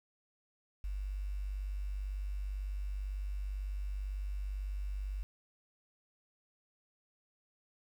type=tone with quantisation; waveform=sine; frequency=49 Hz; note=G1; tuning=in tune; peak=-35 dBFS; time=0.84-5.23 s; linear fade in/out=0 ms; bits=10; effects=none